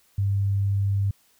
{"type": "tone", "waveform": "sine", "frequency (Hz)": 99.3, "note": "G2", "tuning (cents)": 23, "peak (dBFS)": -20, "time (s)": [0.18, 1.11], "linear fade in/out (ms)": 5, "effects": ["white hiss -62 dBFS RMS until 1.39 s"]}